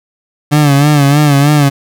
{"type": "tone with vibrato", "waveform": "30% pulse", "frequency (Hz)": 144.7, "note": "D3", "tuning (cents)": -25, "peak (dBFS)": -3, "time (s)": [0.51, 1.7], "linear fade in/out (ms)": 20, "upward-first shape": "sine", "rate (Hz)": 3.2, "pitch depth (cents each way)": 72, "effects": []}